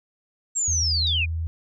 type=linear sweep; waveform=sine; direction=down; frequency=7620 to 2349 Hz; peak=-21 dBFS; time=0.55-1.26 s; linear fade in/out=20 ms
type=tone; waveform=sine; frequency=81.7 Hz; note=E2; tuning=15 cents flat; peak=-24 dBFS; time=0.68-1.47 s; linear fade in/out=0 ms
type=tone with exponential decay; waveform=sine; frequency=4748 Hz; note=D8; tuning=18 cents sharp; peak=-27 dBFS; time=1.07-1.19 s; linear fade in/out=0 ms; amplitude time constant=24 ms
effects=none